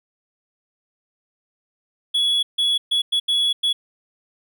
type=tone bursts at uneven times; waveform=triangle; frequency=3377 Hz; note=G#7; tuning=28 cents sharp; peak=-15 dBFS; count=6; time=2.14-2.43 / 2.58-2.78 / 2.91-3.02 / 3.12-3.2 / 3.28-3.53 / 3.63-3.73 s; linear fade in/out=10 ms; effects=none

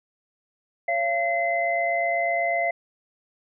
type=tone cluster; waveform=sine; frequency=556 / 684 / 2052 Hz; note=C#5 / F5 / C7; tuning=+5 / -36 / -34 cents; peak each=-31 / -23 / -26 dBFS; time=0.88-2.71 s; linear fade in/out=5 ms; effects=none

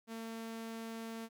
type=tone; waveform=sawtooth; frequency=226.2 Hz; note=A3; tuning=48 cents sharp; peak=-38 dBFS; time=0.07-1.29 s; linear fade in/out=50 ms; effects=none

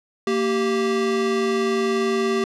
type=tone pair together; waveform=square; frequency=230.1 / 389.2 Hz; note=A#3 / G4; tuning=-22 / -12 cents; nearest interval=major sixth; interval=910 cents; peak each=-25 / -21 dBFS; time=0.27-2.44 s; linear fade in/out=2 ms; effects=low-pass 6000 Hz 12 dB/octave

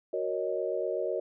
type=chord; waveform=sine; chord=D# minor seventh; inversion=first; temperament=equal; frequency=370 / 466.2 / 554.4 / 622.3 Hz; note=F#4 / A#4 / C#5 / D#5; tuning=0 / 0 / 0 / 0 cents; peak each=-34 dBFS; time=0.13-1.2 s; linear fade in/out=5 ms; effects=none

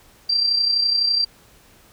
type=tone with amplitude modulation; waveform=sine; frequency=4713 Hz; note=D8; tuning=5 cents sharp; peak=-14 dBFS; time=0.29-1.25 s; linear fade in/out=10 ms; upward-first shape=sine; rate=31.9 Hz; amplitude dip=50%; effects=pink hiss -52 dBFS RMS until 1.92 s

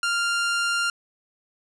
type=tone; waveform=sawtooth; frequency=1395 Hz; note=F6; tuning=2 cents flat; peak=-18 dBFS; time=0.03-0.9 s; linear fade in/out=2 ms; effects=resampled to 22050 Hz + 10-bit

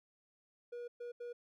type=tone bursts at uneven times; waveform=triangle; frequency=480.7 Hz; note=B4; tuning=47 cents flat; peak=-40 dBFS; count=3; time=0.72-0.88 / 1-1.12 / 1.2-1.33 s; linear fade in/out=10 ms; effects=none

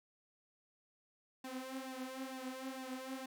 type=tone with flanger; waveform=sawtooth; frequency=261.2 Hz; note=C4; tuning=3 cents flat; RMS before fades=-45 dBFS; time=1.44-3.26 s; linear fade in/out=5 ms; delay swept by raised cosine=1.1 to 5.7 ms; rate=2.2 Hz; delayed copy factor=+0.75; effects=none

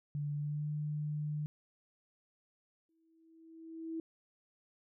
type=tone with pitch glide; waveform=sine; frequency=146.1 to 150.03 Hz; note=D3 to D3; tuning=-9 to +37 cents; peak=-34 dBFS; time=0.15-1.46 s; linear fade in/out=0 ms; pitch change=+46 cents; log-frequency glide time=0.34-0.69 s
type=tone with exponential growth; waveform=sine; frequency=325.3 Hz; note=E4; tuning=23 cents flat; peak=-35 dBFS; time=2.89-4 s; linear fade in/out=2 ms; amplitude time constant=240 ms
effects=none

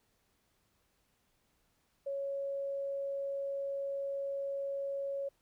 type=tone; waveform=sine; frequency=554.4 Hz; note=C#5; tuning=in tune; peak=-34 dBFS; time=2.06-5.29 s; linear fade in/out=10 ms; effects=pink hiss -75 dBFS RMS until 5.41 s

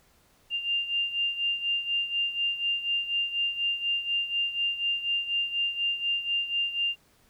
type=beating tone pair; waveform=sine; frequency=2794 / 2798.1 Hz; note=F7 / F7; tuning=0 / +3 cents; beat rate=4.1 Hz; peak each=-27 / -32 dBFS; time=0.5-6.96 s; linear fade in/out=50 ms; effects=pink hiss -63 dBFS RMS until 7.29 s

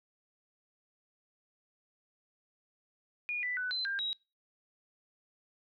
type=tone with pitch steps; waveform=sine; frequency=2440 / 1983 / 1495 / 4062 / 1595 / 3836 Hz; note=D#7 / B6 / F#6 / B7 / G6 / A#7; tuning=-34 / +7 / +17 / +48 / +30 / +49 cents; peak=-32 dBFS; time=3.29-4.13 s; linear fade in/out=0 ms; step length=140 ms; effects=noise-tail reverb RT60 0.3 s tail -26 dB re dry

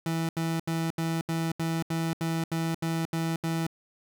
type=tone bursts; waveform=30% pulse; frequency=164 Hz; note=E3; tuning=9 cents flat; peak=-24 dBFS; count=12; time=0.06-3.667 s; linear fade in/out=2 ms; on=230 ms; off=77 ms; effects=none

